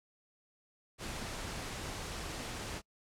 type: noise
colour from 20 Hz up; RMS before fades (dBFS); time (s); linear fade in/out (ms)
pink; -41; 0.98-2.82; 50
effects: noise-tail reverb RT60 0.1 s tail -26 dB re dry + low-pass 9000 Hz 12 dB/octave